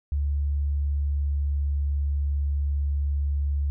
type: tone with pitch glide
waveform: sine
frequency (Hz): 71.7 to 71.29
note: D2 to C#2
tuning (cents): -41 to +49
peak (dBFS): -22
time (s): 0.12-3.7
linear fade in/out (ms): 0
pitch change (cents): -10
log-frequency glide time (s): 0.63-1.65
effects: none